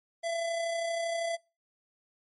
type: tone with amplitude modulation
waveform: square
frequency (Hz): 671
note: E5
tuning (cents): +31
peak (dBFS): -29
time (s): 0.23-1.37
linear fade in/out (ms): 20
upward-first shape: sine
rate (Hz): 32.6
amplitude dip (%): 35
effects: noise-tail reverb RT60 0.3 s tail -25 dB re dry + MP3 48 kbps